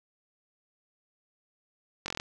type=slowing click train; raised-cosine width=0.2 ms; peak=-16 dBFS; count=7; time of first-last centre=2.06-2.199 s; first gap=21 ms; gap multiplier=1.04; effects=none